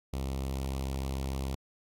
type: tone with notch filter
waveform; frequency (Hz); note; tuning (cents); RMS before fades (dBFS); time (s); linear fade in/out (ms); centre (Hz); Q
sawtooth; 66.9; C2; +39; -34; 0.13-1.55; 5; 1600; 1.3
effects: AAC 48 kbps